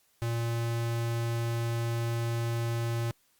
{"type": "tone", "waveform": "square", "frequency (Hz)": 116.54, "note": "A#2", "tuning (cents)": 0, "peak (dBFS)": -29, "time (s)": [0.22, 3.11], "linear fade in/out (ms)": 0, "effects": ["white hiss -68 dBFS RMS until 3.39 s", "Opus 48 kbps"]}